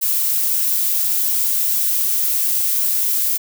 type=noise; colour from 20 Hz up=violet; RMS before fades=-18 dBFS; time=0.01-3.38 s; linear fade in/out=20 ms; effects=none